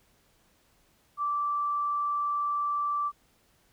sine tone, 1167 Hz, D6, 11 cents flat, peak -26 dBFS, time 1.17-3.12 s, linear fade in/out 50 ms, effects pink hiss -66 dBFS RMS until 3.72 s

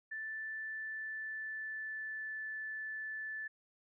sine tone with pitch glide, 1760 to 1747.8 Hz, A6 to A6, 0 to -12 cents, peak -39 dBFS, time 0.11-3.48 s, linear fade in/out 10 ms, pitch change -12 cents, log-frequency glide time 0.53-2.48 s, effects none

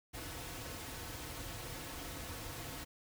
pink noise with comb filter, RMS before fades -45 dBFS, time 0.13-2.85 s, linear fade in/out 20 ms, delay 5 ms, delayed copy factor -0.6, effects none

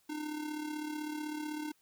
square tone with amplitude modulation, 302.9 Hz, D#4, 46 cents flat, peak -35 dBFS, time 0.09-1.72 s, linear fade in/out 10 ms, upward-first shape sine, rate 35.9 Hz, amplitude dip 55%, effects white hiss -71 dBFS RMS until 1.81 s

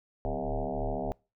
sine tone with frequency modulation, 330 Hz, E4, 2 cents sharp, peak -29 dBFS, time 0.25-1.12 s, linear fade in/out 0 ms, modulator 73.7 Hz, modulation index 5.8, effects noise-tail reverb RT60 0.3 s tail -25 dB re dry

